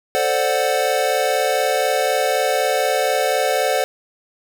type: chord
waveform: square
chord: D dominant seventh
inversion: second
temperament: equal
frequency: 440 / 523.3 / 587.3 / 740 Hz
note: A4 / C5 / D5 / F#5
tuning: 0 / 0 / 0 / 0 cents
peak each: -25 / -22 / -23 / -22 dBFS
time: 0.15-3.84 s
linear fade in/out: 0 ms
effects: none